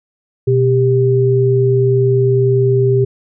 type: tone pair together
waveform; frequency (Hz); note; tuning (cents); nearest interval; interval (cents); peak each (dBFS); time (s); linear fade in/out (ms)
sine; 124.5 / 395.3; B2 / G4; +14 / +15; octave + minor sixth; 2001; -12; 0.47-3.05; 10
effects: none